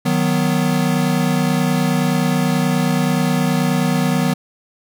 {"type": "chord", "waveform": "square", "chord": "B major", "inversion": "first", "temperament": "equal", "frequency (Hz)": [155.56, 185, 246.9], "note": ["D#3", "F#3", "B3"], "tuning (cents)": [0, 0, 0], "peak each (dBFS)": -20, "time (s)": [0.05, 4.34], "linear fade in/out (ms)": 10, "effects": []}